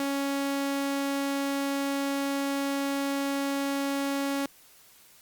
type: tone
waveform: sawtooth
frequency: 277.9 Hz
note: C#4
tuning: 4 cents sharp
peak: -23 dBFS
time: 0-4.46 s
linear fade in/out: 2 ms
effects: white hiss -56 dBFS RMS until 5.21 s + Opus 48 kbps